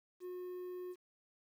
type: tone with quantisation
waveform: triangle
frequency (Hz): 361.6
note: F#4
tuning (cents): -40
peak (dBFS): -40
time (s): 0.2-0.96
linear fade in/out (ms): 50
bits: 11
effects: none